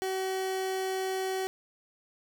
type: tone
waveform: 30% pulse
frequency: 378.8 Hz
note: F#4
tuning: 41 cents sharp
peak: -27 dBFS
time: 0.02-1.47 s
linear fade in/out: 0 ms
effects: none